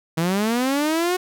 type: linear sweep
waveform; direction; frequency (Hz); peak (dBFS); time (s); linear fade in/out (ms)
sawtooth; up; 157.7 to 370; -15; 0.17-1.17; 10
effects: none